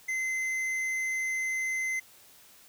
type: tone with tanh clipping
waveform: sine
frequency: 2059 Hz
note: C7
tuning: 28 cents flat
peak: -30 dBFS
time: 0.08-2 s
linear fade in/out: 10 ms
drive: 10 dB
effects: white hiss -56 dBFS RMS until 2.68 s